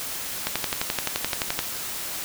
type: click train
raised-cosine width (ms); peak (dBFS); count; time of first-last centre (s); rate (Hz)
0.2; -6; 14; 0.47-1.591; 11.6
effects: white hiss -32 dBFS RMS until 2.24 s